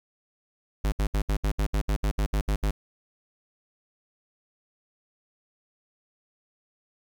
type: tone bursts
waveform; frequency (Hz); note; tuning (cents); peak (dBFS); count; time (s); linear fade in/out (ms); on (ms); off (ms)
square; 51.4; G#1; -17; -23; 13; 0.84-2.709; 5; 81; 68
effects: 10-bit